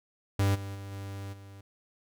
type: tone with level steps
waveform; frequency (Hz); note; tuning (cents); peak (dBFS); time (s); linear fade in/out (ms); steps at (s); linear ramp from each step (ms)
45% pulse; 98.8; G2; +14; -23 / -36 / -39 / -37 / -46; 0.39-1.61; 5; 0.54 / 0.74 / 0.91 / 1.32; 20
effects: none